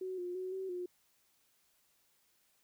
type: tone with pitch steps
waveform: sine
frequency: 373.1 / 355.9 / 371.1 / 380.4 / 357.9 Hz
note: F#4 / F4 / F#4 / F#4 / F4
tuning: +14 / +33 / +5 / +48 / +42 cents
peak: -37 dBFS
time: 0.01-0.86 s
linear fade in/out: 5 ms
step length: 170 ms
effects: white hiss -73 dBFS RMS until 2.63 s